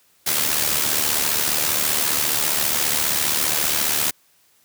white noise with amplitude modulation, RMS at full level -18 dBFS, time 0.26-4.11 s, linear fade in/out 10 ms, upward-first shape sine, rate 74.9 Hz, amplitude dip 60%, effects white hiss -59 dBFS RMS until 4.64 s + high-pass 60 Hz 12 dB/octave

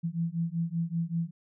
sine beating tone pair, 164.81 / 170.01 Hz, E3 / F3, 0 / -46 cents, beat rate 5.2 Hz, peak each -31 dBFS, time 0.03-1.31 s, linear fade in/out 20 ms, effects none

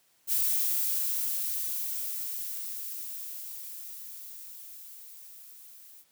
violet noise with level ramp, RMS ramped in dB -26 to -52 dBFS, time 0.27-6.05 s, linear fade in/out 50 ms, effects white hiss -67 dBFS RMS until 6.11 s + high-pass 80 Hz 12 dB/octave

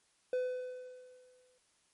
triangle tone with exponential decay, 504 Hz, B4, 35 cents sharp, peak -27 dBFS, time 0.33-1.58 s, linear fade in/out 2 ms, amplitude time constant 270 ms, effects white hiss -72 dBFS RMS until 1.93 s + MP3 48 kbps

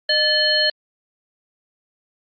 harmonic tone with a mistuned harmonic, 610 Hz, D#5, 34 cents flat, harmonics 1 / 3 / 5 / 7, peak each -23 / -21 / -22 / -18 dBFS, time 0.09-0.7 s, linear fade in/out 5 ms, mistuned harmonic 3, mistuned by -87 cents, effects Opus 48 kbps

